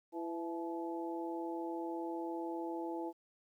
harmonic tone with a mistuned harmonic, 167 Hz, E3, 23 cents sharp, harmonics 2 / 3 / 4 / 5, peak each -39 / -46 / -48 / -44 dBFS, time 0.12-3.13 s, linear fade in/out 50 ms, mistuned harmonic 5, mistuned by +50 cents, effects 12-bit

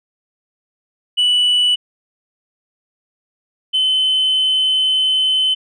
sine tone pair in turn, 2960 / 3050 Hz, F#7 / G7, 0 / -48 cents, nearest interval minor second, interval 52 cents, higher second, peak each -9 / -11 dBFS, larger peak first, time 1.17-1.76 / 3.73-5.55 s, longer second, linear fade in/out 20 ms, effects tanh soft clip ceiling -10 dBFS

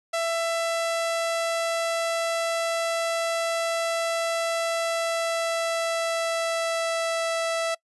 sawtooth tone with pitch glide, 666 to 661 Hz, E5 to E5, +18 to +5 cents, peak -20 dBFS, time 0.13-7.75 s, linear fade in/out 10 ms, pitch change -13 cents, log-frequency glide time 4.78-7.29 s, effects noise-tail reverb RT60 0.1 s tail -24 dB re dry + resampled to 24000 Hz

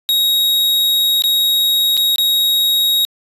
45% pulse tone with dropouts, 3785 Hz, A#7, 26 cents sharp, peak -12 dBFS, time 0.09-3.05 s, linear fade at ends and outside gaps 0 ms, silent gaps 1.221-1.239 / 1.969-1.975 / 2.159-2.183 s, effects resampled to 32000 Hz

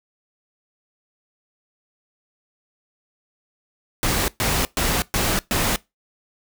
pink noise bursts, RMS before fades -21 dBFS, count 5, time 4.03-5.76 s, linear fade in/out 0 ms, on 250 ms, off 120 ms, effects noise-tail reverb RT60 0.2 s tail -21 dB re dry

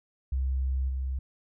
sine tone with level steps, 65.7 Hz, C2, 8 cents sharp, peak -25 / -28 dBFS, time 0.32-1.19 s, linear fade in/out 5 ms, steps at 0.88 s, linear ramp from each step 20 ms, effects none

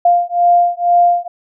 sine beating tone pair, 698.5 / 700.6 Hz, F5 / F5, 0 / +5 cents, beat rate 2.1 Hz, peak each -12 dBFS, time 0.05-1.28 s, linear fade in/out 5 ms, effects none

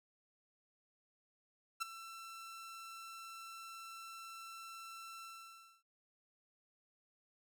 sawtooth tone with ADSR envelope, 1341 Hz, E6, 29 cents sharp, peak -30 dBFS, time 1.8-5.83 s, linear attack 21 ms, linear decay 12 ms, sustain -15 dB, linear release 600 ms, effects none

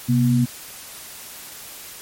sine tone pair together, 128.67 / 240.8 Hz, C3 / B3, -29 / -44 cents, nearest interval major seventh, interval 1085 cents, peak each -17 dBFS, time 0.08-0.46 s, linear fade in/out 20 ms, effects white hiss -38 dBFS RMS until 2.01 s + MP3 64 kbps

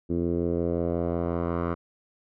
10% pulse tone with low-pass filter sweep, 85.5 Hz, F2, 36 cents flat, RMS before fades -27 dBFS, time 0.09-1.75 s, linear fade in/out 20 ms, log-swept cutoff 330 to 1200 Hz, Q 2, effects none

